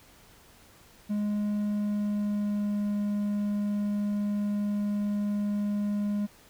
triangle tone with pitch glide, 207.7 to 205.8 Hz, G#3 to G#3, 0 to -16 cents, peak -24 dBFS, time 1.09-6.27 s, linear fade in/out 20 ms, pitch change -16 cents, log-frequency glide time 1.58-2.91 s, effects pink hiss -56 dBFS RMS until 6.49 s

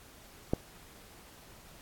click, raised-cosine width 2 ms, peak -13 dBFS, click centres 0.535 s, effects pink hiss -55 dBFS RMS until 1.81 s + AAC 64 kbps

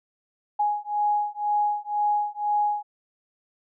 sine beating tone pair, 831 / 833 Hz, G#5 / G#5, +1 / +5 cents, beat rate 2 Hz, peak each -25 dBFS, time 0.59-2.83 s, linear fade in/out 10 ms, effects none

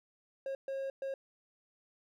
triangle tone bursts at uneven times, 541 Hz, C#5, 42 cents flat, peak -33 dBFS, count 3, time 0.46-0.55 / 0.68-0.9 / 1.02-1.14 s, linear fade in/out 2 ms, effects none

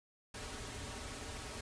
pink noise with comb filter, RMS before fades -45 dBFS, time 0.34-1.61 s, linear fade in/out 5 ms, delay 5.8 ms, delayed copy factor -0.7, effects resampled to 22050 Hz

